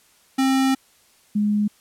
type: tone pair in turn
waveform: square / sine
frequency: 265.9 / 208.3 Hz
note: C4 / G#3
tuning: +28 / +5 cents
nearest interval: major third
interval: 423 cents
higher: first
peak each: -17 dBFS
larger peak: neither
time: 0.38-0.75 / 1.35-1.68 s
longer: first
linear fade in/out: 10 ms
effects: white hiss -57 dBFS RMS until 1.8 s + low-pass 12000 Hz 12 dB/octave